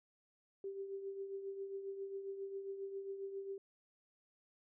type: tone with tremolo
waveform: sine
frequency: 392 Hz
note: G4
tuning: in tune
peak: -39 dBFS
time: 0.64-3.58 s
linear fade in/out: 2 ms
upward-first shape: triangle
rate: 7.4 Hz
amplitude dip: 60%
effects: none